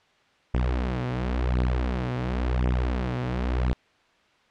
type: beating tone pair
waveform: sawtooth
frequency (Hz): 61.6 / 62.54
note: B1 / B1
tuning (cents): -4 / +22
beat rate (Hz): 0.94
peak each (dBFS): -23 / -22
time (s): 0.54-3.73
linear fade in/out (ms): 0
effects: white hiss -61 dBFS RMS until 4.5 s + low-pass 3000 Hz 12 dB/octave